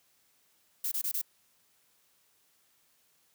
violet noise bursts, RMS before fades -32 dBFS, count 4, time 0.84-1.216 s, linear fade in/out 5 ms, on 76 ms, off 24 ms, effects white hiss -69 dBFS RMS until 3.34 s + high-pass 60 Hz 12 dB/octave

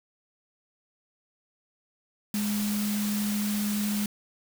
sine tone in noise, 207.7 Hz, G#3, in tune, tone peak -26 dBFS, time 2.34-4.06 s, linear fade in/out 2 ms, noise white, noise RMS -35 dBFS, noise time 2.34-4.06 s, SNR +6 dB, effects none

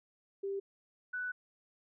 sine tone pair in turn, 394.2 / 1488.3 Hz, G4 / F#6, +10 / +10 cents, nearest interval octave + major seventh, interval 2300 cents, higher second, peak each -34 / -35 dBFS, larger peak first, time 0.43-0.6 / 1.13-1.32 s, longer second, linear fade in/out 10 ms, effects none

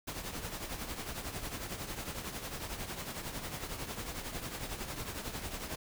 pink noise with tremolo, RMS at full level -38 dBFS, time 0.07-5.76 s, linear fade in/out 10 ms, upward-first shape triangle, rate 11 Hz, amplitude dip 65%, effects none

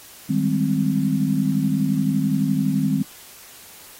sine chord, Ab major seventh, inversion second, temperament equal, 155.56 / 196 / 207.7 / 261.6 Hz, Eb3 / G3 / Ab3 / C4, 0 / 0 / 0 / 0 cents, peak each -23 / -23 / -25 / -22 dBFS, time 0.29-3.03 s, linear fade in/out 10 ms, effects white hiss -44 dBFS RMS until 3.99 s + AAC 48 kbps

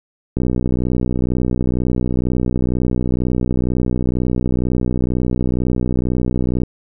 click train, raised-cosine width 3 ms, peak -6 dBFS, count 390, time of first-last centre 0.37-6.634 s, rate 62.1 Hz, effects none

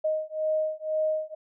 sine beating tone pair, 622.3 / 624.3 Hz, D#5 / D#5, 0 / +6 cents, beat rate 2 Hz, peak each -28 dBFS, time 0.04-1.35 s, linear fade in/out 10 ms, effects none

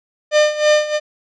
45% pulse tone with tremolo, 603 Hz, D5, 46 cents sharp, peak -9 dBFS, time 0.31-1 s, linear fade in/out 50 ms, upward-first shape sine, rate 3.1 Hz, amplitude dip 80%, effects resampled to 16000 Hz

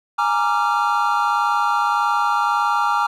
triangle chord, Bb dominant seventh, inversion third, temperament equal with one note detuned, 830.6 / 932.3 / 1174.7 / 1378.5 Hz, Ab5 / Bb5 / D6 / F6, 0 / 0 / 0 / -23 cents, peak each -20 dBFS, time 0.18-3.07 s, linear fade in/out 10 ms, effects none

